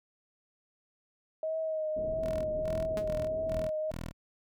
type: tone with vibrato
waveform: sine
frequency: 630 Hz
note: D#5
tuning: 21 cents sharp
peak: -30 dBFS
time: 1.43-3.91 s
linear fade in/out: 2 ms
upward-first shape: triangle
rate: 1.6 Hz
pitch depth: 36 cents each way
type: low-pass noise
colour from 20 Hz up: pink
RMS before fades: -42 dBFS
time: 1.96-3.66 s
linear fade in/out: 10 ms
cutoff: 500 Hz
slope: 24 dB/octave
type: tone bursts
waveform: 10% pulse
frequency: 41 Hz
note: E1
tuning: 9 cents flat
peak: -29 dBFS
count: 5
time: 2.21-4.13 s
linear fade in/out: 50 ms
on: 240 ms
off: 180 ms
type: tone with exponential decay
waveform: sawtooth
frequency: 211.2 Hz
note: G#3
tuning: 29 cents sharp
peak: -28 dBFS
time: 2.97-3.08 s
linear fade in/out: 0 ms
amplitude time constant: 23 ms
effects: none